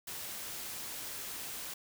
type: noise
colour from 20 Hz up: white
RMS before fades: -42 dBFS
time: 0.07-1.74 s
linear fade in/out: 5 ms
effects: none